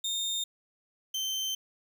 30% pulse tone pair in turn, 3649 / 3104 Hz, A#7 / G7, -38 / -18 cents, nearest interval minor third, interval 280 cents, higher first, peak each -27 dBFS, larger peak neither, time 0.04-0.44 / 1.14-1.55 s, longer second, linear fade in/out 5 ms, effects none

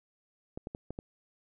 clicks, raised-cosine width 2 ms, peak -25 dBFS, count 5, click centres 0.575 / 0.671 / 0.749 / 0.906 / 0.989 s, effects none

